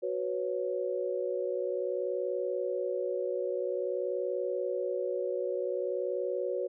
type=chord; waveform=sine; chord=F# suspended fourth; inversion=none; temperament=equal; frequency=370 / 493.9 / 554.4 Hz; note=F#4 / B4 / C#5; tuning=0 / 0 / 0 cents; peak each=-34 dBFS; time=0.02-6.68 s; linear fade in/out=20 ms; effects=none